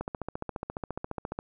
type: click train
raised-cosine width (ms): 1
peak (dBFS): -19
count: 21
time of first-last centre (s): 0.01-1.389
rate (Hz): 14.5
effects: none